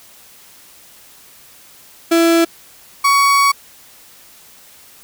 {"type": "tone pair in turn", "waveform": "35% pulse", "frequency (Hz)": [333.5, 1121.8], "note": ["E4", "C#6"], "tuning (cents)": [20, 20], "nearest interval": "octave + major sixth", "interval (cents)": 2100, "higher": "second", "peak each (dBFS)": -8, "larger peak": "neither", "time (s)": [[2.11, 2.45], [3.04, 3.52]], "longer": "second", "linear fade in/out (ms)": 10, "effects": ["white hiss -44 dBFS RMS until 5.03 s"]}